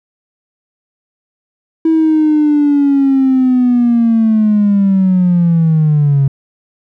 triangle linear sweep, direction down, 324.9 to 135.7 Hz, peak -4 dBFS, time 1.85-6.28 s, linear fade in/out 5 ms, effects tanh soft clip ceiling -4 dBFS

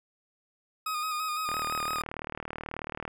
40% pulse tone with vibrato, 1244.5 Hz, D#6, in tune, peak -29 dBFS, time 0.86-2.02 s, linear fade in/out 5 ms, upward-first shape square, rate 5.9 Hz, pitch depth 30 cents each way
click train, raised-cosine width 0.5 ms, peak -20 dBFS, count 62, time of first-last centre 1.49-3.079 s, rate 38.4 Hz
effects none

